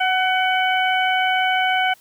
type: harmonic tone with a mistuned harmonic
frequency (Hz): 751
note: F#5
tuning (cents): +26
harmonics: 1 / 2 / 3 / 4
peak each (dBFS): -19 / -22 / -24 / -25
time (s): 0-1.94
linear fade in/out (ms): 10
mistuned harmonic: 1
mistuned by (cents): -16
effects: white hiss -53 dBFS RMS until 2 s